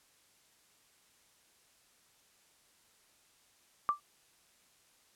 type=tone with exponential decay; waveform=sine; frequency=1174.7 Hz; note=D6; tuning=in tune; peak=-22 dBFS; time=3.89-4 s; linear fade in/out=0 ms; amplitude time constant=23 ms; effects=white hiss -67 dBFS RMS until 5.15 s + low-pass 11000 Hz 12 dB/octave

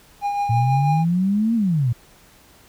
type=tone with tremolo; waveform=triangle; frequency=812 Hz; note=G#5; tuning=39 cents flat; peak=-16 dBFS; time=0.21-1.05 s; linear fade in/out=50 ms; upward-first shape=triangle; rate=6.1 Hz; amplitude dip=45%
type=exponential two-way sweep; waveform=sine; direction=up then down; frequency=112.6 to 235.5 to 112.6 Hz; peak=-16 dBFS; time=0.49-1.93 s; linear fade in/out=10 ms; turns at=1.55 s
effects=pink hiss -51 dBFS RMS until 2.68 s

